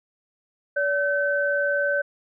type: tone pair together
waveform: sine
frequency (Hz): 572.9 / 1532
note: D5 / G6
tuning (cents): -43 / -40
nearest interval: octave + perfect fourth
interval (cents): 1703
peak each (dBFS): -23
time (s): 0.76-2.02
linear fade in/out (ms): 10
effects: none